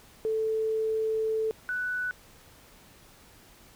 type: tone pair in turn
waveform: sine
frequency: 440 / 1486.8 Hz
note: A4 / F#6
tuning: 0 / +8 cents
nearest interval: octave + major sixth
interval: 2108 cents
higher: second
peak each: -25 / -28 dBFS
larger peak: first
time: 0.25-1.51 / 1.69-2.11 s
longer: first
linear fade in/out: 0 ms
effects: pink hiss -55 dBFS RMS until 3.75 s